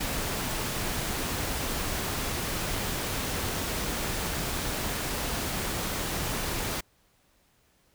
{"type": "noise", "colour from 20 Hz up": "pink", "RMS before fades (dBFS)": -31, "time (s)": [0, 6.81], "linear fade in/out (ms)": 10, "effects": ["pink hiss -66 dBFS RMS until 7.94 s"]}